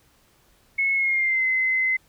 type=tone with pitch glide; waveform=sine; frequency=2187 to 2052 Hz; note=C#7 to C7; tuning=-24 to -34 cents; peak=-19 dBFS; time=0.78-1.97 s; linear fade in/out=10 ms; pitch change=-110 cents; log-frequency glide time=0.94-1.45 s; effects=pink hiss -60 dBFS RMS until 2.08 s